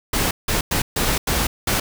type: noise bursts at uneven times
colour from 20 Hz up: pink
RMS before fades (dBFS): -20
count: 6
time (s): 0.13-0.31 / 0.48-0.61 / 0.71-0.82 / 0.96-1.18 / 1.27-1.47 / 1.67-1.8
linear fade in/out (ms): 5
effects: none